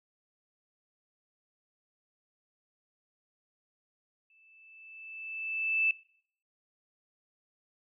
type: tone with exponential growth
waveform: sine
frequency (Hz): 2637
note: E7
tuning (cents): 0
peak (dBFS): -23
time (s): 4.3-5.91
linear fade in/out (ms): 2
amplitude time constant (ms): 350
effects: noise-tail reverb RT60 0.6 s tail -22 dB re dry